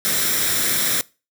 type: noise with comb filter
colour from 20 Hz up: white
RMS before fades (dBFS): -20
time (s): 0.05-1.01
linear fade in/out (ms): 0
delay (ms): 0.54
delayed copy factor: +0.55
effects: noise-tail reverb RT60 0.3 s tail -22 dB re dry + high-pass 100 Hz 12 dB/octave